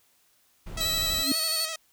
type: noise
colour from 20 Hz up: brown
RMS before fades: -36 dBFS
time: 0.66-1.23 s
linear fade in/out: 10 ms
type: tone with vibrato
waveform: 5% pulse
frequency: 642 Hz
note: E5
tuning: 46 cents flat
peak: -20 dBFS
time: 0.77-1.76 s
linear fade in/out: 5 ms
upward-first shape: square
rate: 12 Hz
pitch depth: 28 cents each way
type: tone with pitch glide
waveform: sawtooth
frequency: 3951 to 4435 Hz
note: B7 to C#8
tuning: 0 to 0 cents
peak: -23 dBFS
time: 0.8-1.66 s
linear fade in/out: 10 ms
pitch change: +200 cents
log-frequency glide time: 1.23-1.34 s
type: tone with exponential growth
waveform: sine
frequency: 272.4 Hz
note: C#4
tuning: 30 cents flat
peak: -20 dBFS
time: 1.16-1.32 s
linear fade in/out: 2 ms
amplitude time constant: 33 ms
effects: white hiss -65 dBFS RMS until 1.92 s